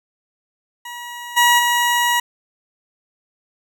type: tone with level steps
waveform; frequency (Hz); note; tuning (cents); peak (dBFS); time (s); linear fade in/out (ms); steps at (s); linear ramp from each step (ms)
20% pulse; 961; B5; -48; -25 / -6 / -10; 0.85-2.2; 5; 1.36 / 1.58; 20
effects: none